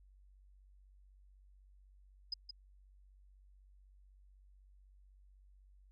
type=tone with echo; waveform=sine; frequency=5020 Hz; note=D#8; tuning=15 cents sharp; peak=-35 dBFS; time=2.32-2.34 s; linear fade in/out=5 ms; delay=170 ms; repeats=1; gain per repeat=-8 dB; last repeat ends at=2.51 s; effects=added 48 Hz sine -60 dBFS peak until 5.91 s